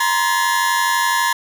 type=tone cluster; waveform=40% pulse; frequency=948 / 1040 / 1713 Hz; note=A#5 / C6 / A6; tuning=+29 / -11 / -47 cents; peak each=-19 dBFS; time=0-1.33 s; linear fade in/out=5 ms; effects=none